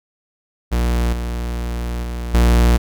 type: tone with level steps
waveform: 45% pulse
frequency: 59.2 Hz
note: A#1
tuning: 27 cents sharp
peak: -15 / -21 / -23 / -10 dBFS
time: 0.71-2.78 s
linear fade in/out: 20 ms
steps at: 1.13 / 2.03 / 2.34 s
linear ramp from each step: 2 ms
effects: none